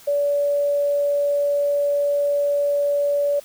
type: tone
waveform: sine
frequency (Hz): 574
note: D5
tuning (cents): -40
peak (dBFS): -17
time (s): 0.07-3.4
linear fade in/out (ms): 10
effects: white hiss -47 dBFS RMS until 3.44 s